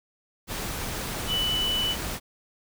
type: tone in noise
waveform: sine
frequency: 2978 Hz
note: F#7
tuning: 11 cents sharp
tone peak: -24 dBFS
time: 1.27-1.96 s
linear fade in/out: 50 ms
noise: pink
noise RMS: -32 dBFS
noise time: 0.47-2.2 s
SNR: +5 dB
effects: none